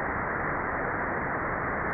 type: low-pass noise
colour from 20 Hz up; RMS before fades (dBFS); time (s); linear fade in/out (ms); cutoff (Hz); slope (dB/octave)
white; -30; 0-1.93; 0; 2000; 96
effects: none